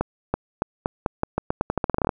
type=accelerating click train; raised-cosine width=1 ms; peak=-7 dBFS; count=19; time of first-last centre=0.01-2.092 s; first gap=330 ms; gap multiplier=0.85; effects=none